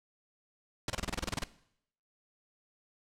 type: noise bursts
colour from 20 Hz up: pink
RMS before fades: -33 dBFS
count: 12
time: 0.88-1.439 s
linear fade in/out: 2 ms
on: 20 ms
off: 29 ms
effects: noise-tail reverb RT60 0.7 s tail -18 dB re dry + low-pass 8000 Hz 12 dB/octave